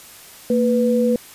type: tone pair together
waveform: sine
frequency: 229.2 / 493.9 Hz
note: A#3 / B4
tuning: -29 / 0 cents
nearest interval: octave + minor second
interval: 1329 cents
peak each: -17 dBFS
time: 0.5-1.16 s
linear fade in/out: 2 ms
effects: white hiss -42 dBFS RMS until 1.34 s + resampled to 32000 Hz